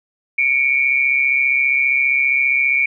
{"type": "tone pair together", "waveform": "sine", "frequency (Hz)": [2239, 2374], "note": ["C#7", "D7"], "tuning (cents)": [17, 18], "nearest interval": "minor second", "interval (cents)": 101, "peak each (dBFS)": -16, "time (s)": [0.38, 2.86], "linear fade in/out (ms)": 5, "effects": []}